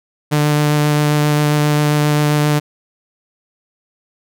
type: tone with vibrato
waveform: sawtooth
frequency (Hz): 148.9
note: D3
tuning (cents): +24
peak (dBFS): -8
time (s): 0.31-2.6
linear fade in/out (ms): 20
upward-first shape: sine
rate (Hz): 7.5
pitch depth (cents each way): 10
effects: none